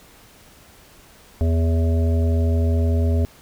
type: harmonic tone with a mistuned harmonic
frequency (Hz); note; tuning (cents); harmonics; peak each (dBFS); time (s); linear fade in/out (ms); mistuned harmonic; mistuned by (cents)
82.41; E2; 0; 1 / 3 / 5 / 7 / 8; -16 / -26 / -30 / -33 / -34; 1.41-3.25; 0; 7; -23
effects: pink hiss -49 dBFS RMS until 3.41 s